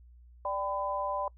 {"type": "chord", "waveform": "sine", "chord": "G major", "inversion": "second", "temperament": "equal with one note detuned", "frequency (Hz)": [587.3, 784, 1005.6], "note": ["D5", "G5", "B5"], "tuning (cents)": [0, 0, 31], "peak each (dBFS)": [-34, -37, -33], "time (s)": [0.45, 1.28], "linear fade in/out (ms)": 2, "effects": ["noise-tail reverb RT60 0.1 s tail -24 dB re dry", "added 60 Hz sine -52 dBFS peak until 1.37 s"]}